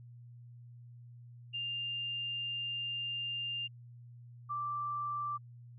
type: tone pair in turn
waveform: sine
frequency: 2800 / 1173.2 Hz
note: F7 / D6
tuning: +4 / -2 cents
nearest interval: octave + minor third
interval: 1506 cents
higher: first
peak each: -35 / -34 dBFS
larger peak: second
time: 1.53-3.68 / 4.49-5.38 s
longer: first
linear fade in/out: 20 ms
effects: added 120 Hz sine -50 dBFS peak until 5.78 s